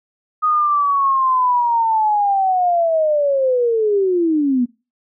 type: linear sweep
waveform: sine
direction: down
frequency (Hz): 1248 to 235.6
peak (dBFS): -13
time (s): 0.42-4.66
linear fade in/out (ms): 20
effects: noise-tail reverb RT60 0.3 s tail -22 dB re dry